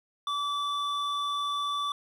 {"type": "tone pair together", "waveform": "triangle", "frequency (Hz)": [1153, 3505], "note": ["D6", "A7"], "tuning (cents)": [-32, -7], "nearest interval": "octave + perfect fifth", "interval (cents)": 1925, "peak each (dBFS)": [-26, -31], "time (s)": [0.27, 1.92], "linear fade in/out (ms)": 2, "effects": ["tanh soft clip ceiling -23 dBFS"]}